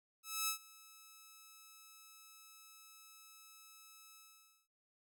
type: tone with ADSR envelope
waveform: 5% pulse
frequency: 1300 Hz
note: E6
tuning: 24 cents flat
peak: -22 dBFS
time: 0.23-4.68 s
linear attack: 250 ms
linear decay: 99 ms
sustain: -24 dB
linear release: 520 ms
effects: none